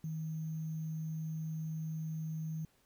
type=tone with sample-and-hold; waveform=sine; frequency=158.5 Hz; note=D#3; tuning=32 cents sharp; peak=-36 dBFS; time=0.04-2.65 s; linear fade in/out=2 ms; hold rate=6300 Hz; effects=pink hiss -71 dBFS RMS until 2.85 s